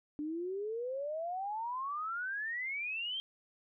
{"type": "exponential sweep", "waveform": "sine", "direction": "up", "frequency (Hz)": [291.7, 3204], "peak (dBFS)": -35, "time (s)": [0.19, 3.2], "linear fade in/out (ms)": 0, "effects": []}